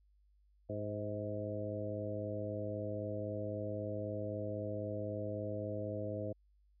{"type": "harmonic tone with a mistuned harmonic", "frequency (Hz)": 103.83, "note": "G#2", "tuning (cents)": 0, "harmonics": [1, 2, 3, 4, 5, 6], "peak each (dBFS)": [-42, -47, -45, -48, -42, -44], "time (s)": [0.69, 6.33], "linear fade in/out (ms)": 10, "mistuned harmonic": 6, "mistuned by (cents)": 32, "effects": ["added 50 Hz sine -66 dBFS peak until 6.8 s"]}